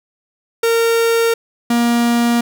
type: tone pair in turn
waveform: 45% pulse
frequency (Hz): 460 / 236.7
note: A#4 / A#3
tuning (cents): -23 / +27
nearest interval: octave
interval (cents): 1150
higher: first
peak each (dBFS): -12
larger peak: neither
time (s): 0.63-1.34 / 1.7-2.41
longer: neither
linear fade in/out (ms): 5
effects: none